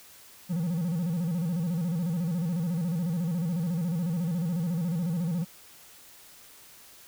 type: tone with vibrato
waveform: triangle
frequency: 170 Hz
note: F3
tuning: 46 cents flat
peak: -24 dBFS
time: 0.49-5.45 s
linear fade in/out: 20 ms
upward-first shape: square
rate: 14 Hz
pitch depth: 110 cents each way
effects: white hiss -52 dBFS RMS until 7.07 s